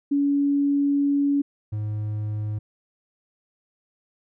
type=tone pair in turn; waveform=sine / triangle; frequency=283.3 / 106.12 Hz; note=C#4 / G#2; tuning=+38 / +38 cents; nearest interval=octave + perfect fourth; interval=1700 cents; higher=first; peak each=-18 / -23 dBFS; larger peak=first; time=0.11-1.42 / 1.72-2.59 s; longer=first; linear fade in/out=10 ms; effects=none